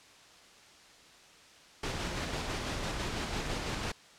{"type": "noise with tremolo", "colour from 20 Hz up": "pink", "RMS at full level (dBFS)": -34, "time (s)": [1.83, 3.92], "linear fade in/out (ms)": 5, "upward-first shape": "square", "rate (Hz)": 6, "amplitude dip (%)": 25, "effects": ["white hiss -56 dBFS RMS until 4.18 s", "low-pass 6000 Hz 12 dB/octave"]}